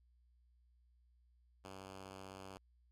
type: tone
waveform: 5% pulse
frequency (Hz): 95.8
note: G2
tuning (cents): -39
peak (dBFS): -39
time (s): 1.64-2.58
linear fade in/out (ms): 5
effects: added 60 Hz sine -68 dBFS peak until 2.91 s + low-pass 11000 Hz 12 dB/octave